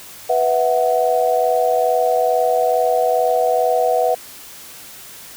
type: chord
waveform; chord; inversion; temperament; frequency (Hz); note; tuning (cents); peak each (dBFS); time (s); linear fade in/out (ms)
sine; B suspended fourth; none; just; 493.9 / 658.5 / 740.8; B4 / E5 / F#5; 0 / -2 / +2; -18; 0.29-4.15; 10
effects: white hiss -38 dBFS RMS until 5.36 s